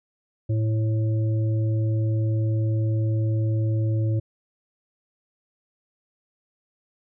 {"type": "harmonic tone", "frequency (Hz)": 110, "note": "A2", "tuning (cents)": 0, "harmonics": [1, 3, 5], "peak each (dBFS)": [-20, -32, -37], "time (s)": [0.49, 4.2], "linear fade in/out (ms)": 10, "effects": []}